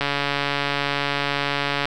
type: click train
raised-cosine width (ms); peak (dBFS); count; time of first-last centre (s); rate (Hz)
0.3; -6; 263; 0.01-1.855; 142
effects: none